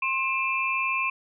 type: tone cluster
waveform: sine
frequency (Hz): 1061 / 2393 / 2632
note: C6 / D7 / E7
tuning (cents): +24 / +32 / -3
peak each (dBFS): -28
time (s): 0.02-1.1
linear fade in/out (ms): 5
effects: none